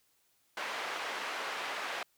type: band-pass noise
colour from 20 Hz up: white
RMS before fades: -38 dBFS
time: 0.57-2.03 s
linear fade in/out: 2 ms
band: 520 to 2100 Hz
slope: 12 dB/octave
effects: white hiss -72 dBFS RMS until 2.17 s